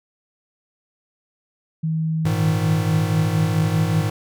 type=tone with pitch glide; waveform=sine; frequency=159.7 to 161.18 Hz; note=D#3 to E3; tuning=+45 to -39 cents; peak=-19 dBFS; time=1.83-4.02 s; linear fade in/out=10 ms; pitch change=+16 cents; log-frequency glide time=3.01-3.87 s
type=chord; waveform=square; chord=Ab suspended second; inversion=none; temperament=equal; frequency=103.83 / 116.54 / 155.56 Hz; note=Ab2 / Bb2 / Eb3; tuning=0 / 0 / 0 cents; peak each=-23 / -28 / -26 dBFS; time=2.25-4.1 s; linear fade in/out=5 ms
effects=none